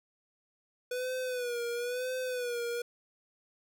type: tone with vibrato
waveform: square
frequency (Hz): 492.3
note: B4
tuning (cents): -6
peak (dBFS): -33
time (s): 0.91-2.82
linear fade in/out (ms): 5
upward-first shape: sine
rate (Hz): 1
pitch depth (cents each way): 71
effects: none